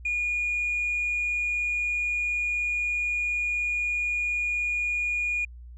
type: tone with hard clipping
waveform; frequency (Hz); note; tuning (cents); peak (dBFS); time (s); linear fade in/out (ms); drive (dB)
triangle; 2439; D#7; -35; -25; 0.05-5.45; 5; 4
effects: added 60 Hz sine -41 dBFS peak until 5.77 s + resampled to 24000 Hz